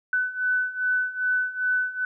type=beating tone pair; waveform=sine; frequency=1500 / 1502.5 Hz; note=F#6 / F#6; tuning=+23 / +26 cents; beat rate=2.5 Hz; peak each=-27 / -24 dBFS; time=0.13-2.05 s; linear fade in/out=2 ms; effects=none